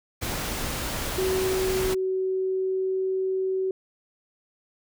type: noise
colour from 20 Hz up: pink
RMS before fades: -30 dBFS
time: 0.21-1.95 s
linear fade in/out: 20 ms
type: tone with pitch glide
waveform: sine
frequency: 376.1 to 378.5 Hz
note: F#4 to F#4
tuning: +28 to +39 cents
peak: -23 dBFS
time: 1.18-3.71 s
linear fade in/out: 2 ms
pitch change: +11 cents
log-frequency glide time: 1.85-3.09 s
effects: none